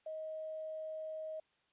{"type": "tone with quantisation", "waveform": "sine", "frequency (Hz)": 629, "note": "D#5", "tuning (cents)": 19, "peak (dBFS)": -40, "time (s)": [0.06, 1.4], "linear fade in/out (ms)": 5, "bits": 11, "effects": ["white hiss -75 dBFS RMS until 1.72 s", "resampled to 8000 Hz"]}